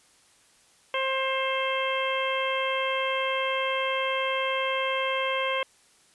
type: harmonic tone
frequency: 530 Hz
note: C5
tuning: 22 cents sharp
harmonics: 1 / 2 / 3 / 4 / 5 / 6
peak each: -29 / -30 / -36 / -32 / -34 / -34 dBFS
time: 0.94-5.63 s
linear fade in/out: 2 ms
effects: white hiss -60 dBFS RMS until 6.14 s + resampled to 24000 Hz